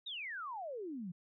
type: exponential sweep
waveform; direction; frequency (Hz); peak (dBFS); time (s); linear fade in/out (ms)
sine; down; 3865 to 164.81; -40; 0.06-1.12; 10
effects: none